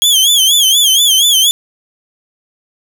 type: tone with vibrato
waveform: sawtooth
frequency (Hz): 3270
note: G#7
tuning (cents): -28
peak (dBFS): -4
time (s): 0.02-1.51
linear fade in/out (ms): 0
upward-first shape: sine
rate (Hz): 4.2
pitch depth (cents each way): 120
effects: none